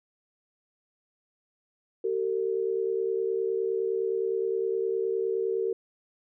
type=tone pair together; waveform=sine; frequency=383.5 / 453.2 Hz; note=G4 / A#4; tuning=-38 / -49 cents; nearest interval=minor third; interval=289 cents; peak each=-28 dBFS; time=2.04-5.73 s; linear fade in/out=5 ms; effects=none